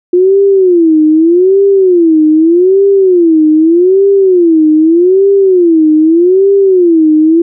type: tone with vibrato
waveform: sine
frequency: 350 Hz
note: F4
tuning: 4 cents sharp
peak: -3 dBFS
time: 0.13-7.42 s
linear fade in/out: 5 ms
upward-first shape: sine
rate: 0.82 Hz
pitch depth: 220 cents each way
effects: none